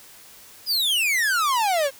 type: exponential sweep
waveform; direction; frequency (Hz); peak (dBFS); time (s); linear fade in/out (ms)
45% pulse; down; 5080 to 524; -19; 0.66-1.91; 50
effects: white hiss -47 dBFS RMS until 1.99 s